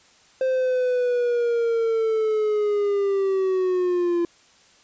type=linear sweep; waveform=triangle; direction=down; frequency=523.3 to 341.5 Hz; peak=-17 dBFS; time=0.41-4.25 s; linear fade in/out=2 ms; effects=white hiss -55 dBFS RMS until 4.83 s + resampled to 16000 Hz